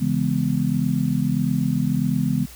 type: chord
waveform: sine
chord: C# minor seventh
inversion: none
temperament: just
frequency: 138.59 / 166.31 / 207.9 / 249.5 Hz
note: C#3 / E3 / G#3 / B3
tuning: 0 / +16 / +2 / +18 cents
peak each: -24 dBFS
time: 0-2.46 s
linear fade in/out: 20 ms
effects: added 60 Hz sine -43 dBFS peak until 2.55 s + white hiss -44 dBFS RMS until 2.55 s